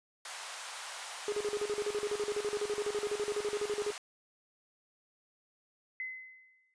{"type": "high-pass noise", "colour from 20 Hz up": "pink", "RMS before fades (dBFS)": -43, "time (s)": [0.25, 3.98], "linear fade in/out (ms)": 2, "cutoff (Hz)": 730, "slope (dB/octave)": 24}
{"type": "tone with tremolo", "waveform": "triangle", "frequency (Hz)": 415.3, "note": "G#4", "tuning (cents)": 0, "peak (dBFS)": -28, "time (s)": [1.28, 3.92], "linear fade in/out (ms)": 2, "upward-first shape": "square", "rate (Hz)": 12, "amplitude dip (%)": 80}
{"type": "tone with exponential decay", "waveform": "sine", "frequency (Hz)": 2042, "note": "C7", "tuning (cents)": -43, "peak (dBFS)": -34, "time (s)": [6, 6.74], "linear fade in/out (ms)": 1, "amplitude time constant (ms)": 160}
{"effects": ["resampled to 22050 Hz"]}